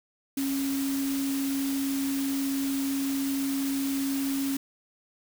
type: tone in noise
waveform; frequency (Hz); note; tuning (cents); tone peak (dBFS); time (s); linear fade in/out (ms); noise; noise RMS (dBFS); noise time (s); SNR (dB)
sine; 273.9; C#4; -21; -26; 0.37-4.57; 5; white; -37; 0.37-4.57; +8
effects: none